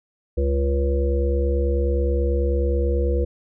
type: harmonic tone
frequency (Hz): 69.3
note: C#2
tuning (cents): 0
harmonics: 1 / 3 / 5 / 7 / 8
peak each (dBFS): -19 / -33 / -28 / -25 / -34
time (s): 0.37-3.25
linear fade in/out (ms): 10
effects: none